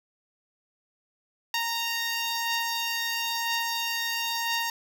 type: beating tone pair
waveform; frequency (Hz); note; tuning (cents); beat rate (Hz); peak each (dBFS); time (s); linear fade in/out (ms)
10% pulse; 927 / 928; A#5 / A#5; -10 / -8; 1; -19 / -27; 1.54-4.7; 2
effects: none